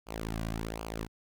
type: tone with flanger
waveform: sawtooth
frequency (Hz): 55.2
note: A1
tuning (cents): +6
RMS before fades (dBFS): -37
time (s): 0.06-1.08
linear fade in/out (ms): 50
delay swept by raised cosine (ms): 0.52 to 2.32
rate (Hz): 1.3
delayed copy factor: -0.75
effects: none